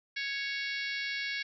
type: harmonic tone with a mistuned harmonic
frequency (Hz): 554.4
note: C#5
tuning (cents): 0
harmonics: 3 / 4 / 5 / 6 / 7 / 8 / 9 / 10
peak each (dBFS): -38 / -36 / -44 / -44 / -44 / -43 / -48 / -47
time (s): 0.16-1.43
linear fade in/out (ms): 10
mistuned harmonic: 6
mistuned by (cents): +15
effects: none